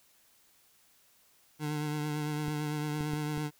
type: tone with vibrato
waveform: 25% pulse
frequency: 150.2 Hz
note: D3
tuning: 39 cents sharp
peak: -28 dBFS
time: 1.59-3.51 s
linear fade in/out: 50 ms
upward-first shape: triangle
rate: 8.9 Hz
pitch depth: 31 cents each way
type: clicks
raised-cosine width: 3 ms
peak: -27 dBFS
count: 4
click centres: 2.482 / 3.008 / 3.135 / 3.377 s
effects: white hiss -65 dBFS RMS until 3.59 s